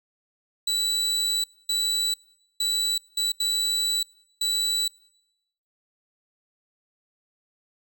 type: tone bursts at uneven times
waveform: 35% pulse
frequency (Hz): 3951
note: B7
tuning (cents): 0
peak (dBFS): -20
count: 6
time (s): 0.67-1.44 / 1.69-2.14 / 2.6-2.98 / 3.17-3.32 / 3.4-4.03 / 4.41-4.88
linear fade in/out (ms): 5
effects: noise-tail reverb RT60 0.9 s tail -25 dB re dry